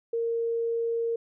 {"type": "tone", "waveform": "sine", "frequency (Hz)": 462.3, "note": "A#4", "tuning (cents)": -14, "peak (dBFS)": -25, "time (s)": [0.13, 1.16], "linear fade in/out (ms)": 5, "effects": []}